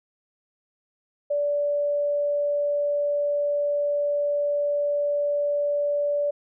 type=tone; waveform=sine; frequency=580 Hz; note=D5; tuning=22 cents flat; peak=-21 dBFS; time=1.3-6.31 s; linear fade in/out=10 ms; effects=none